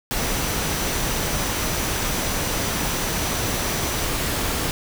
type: tone in noise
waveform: sine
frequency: 5920 Hz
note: F#8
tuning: in tune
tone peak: -35 dBFS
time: 0.17-4.05 s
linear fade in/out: 0 ms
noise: pink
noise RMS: -24 dBFS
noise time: 0.11-4.71 s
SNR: -14 dB
effects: none